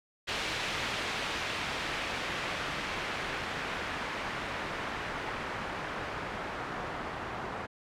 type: noise with low-pass filter sweep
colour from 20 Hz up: white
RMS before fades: -36 dBFS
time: 0.27-7.67 s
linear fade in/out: 20 ms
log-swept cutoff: 3200 to 1200 Hz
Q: 0.93
effects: none